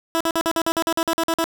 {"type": "tone bursts", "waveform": "15% pulse", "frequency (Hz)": 329.6, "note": "E4", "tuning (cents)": 0, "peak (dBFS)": -12, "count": 13, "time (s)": [0.15, 1.441], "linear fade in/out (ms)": 0, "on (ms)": 55, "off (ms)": 48, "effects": []}